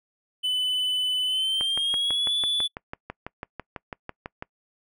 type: tone with pitch glide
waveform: triangle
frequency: 3006 to 3453 Hz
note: F#7 to A7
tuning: +27 to -33 cents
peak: -21 dBFS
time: 0.43-2.68 s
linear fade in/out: 20 ms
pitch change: +240 cents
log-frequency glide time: 1.25-2.35 s
type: click train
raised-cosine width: 0.5 ms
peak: -18 dBFS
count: 18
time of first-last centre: 1.61-4.425 s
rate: 6.04 Hz
effects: noise-tail reverb RT60 0.1 s tail -25 dB re dry